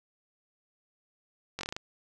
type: slowing click train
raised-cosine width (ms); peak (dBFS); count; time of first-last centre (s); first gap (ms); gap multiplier
0.2; -18; 7; 1.59-1.765; 20; 1.15
effects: none